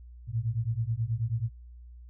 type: beating tone pair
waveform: sine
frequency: 109.7 / 119 Hz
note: A2 / A#2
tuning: -5 / +36 cents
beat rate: 9.3 Hz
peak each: -30 dBFS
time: 0.27-1.5 s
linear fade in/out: 50 ms
effects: added 60 Hz sine -45 dBFS peak until 2.09 s